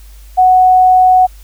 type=tone; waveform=sine; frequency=740 Hz; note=F#5; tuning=in tune; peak=-4 dBFS; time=0.37-1.27 s; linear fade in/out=20 ms; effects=added 50 Hz sine -33 dBFS peak until 1.43 s + white hiss -46 dBFS RMS until 1.43 s